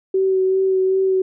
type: tone with vibrato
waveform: sine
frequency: 379.4 Hz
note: F#4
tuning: 43 cents sharp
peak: -14 dBFS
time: 0.14-1.22 s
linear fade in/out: 5 ms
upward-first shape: sine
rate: 2.6 Hz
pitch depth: 16 cents each way
effects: none